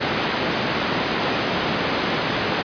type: band-pass noise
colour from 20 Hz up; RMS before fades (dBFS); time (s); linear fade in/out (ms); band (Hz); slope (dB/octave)
pink; -23; 0-2.63; 20; 180 to 3800; 12
effects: resampled to 11025 Hz